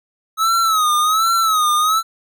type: tone with vibrato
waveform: square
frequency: 1281 Hz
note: E6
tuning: 50 cents flat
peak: -14 dBFS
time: 0.37-2.03 s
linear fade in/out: 50 ms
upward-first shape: sine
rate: 1.3 Hz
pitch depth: 100 cents each way
effects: none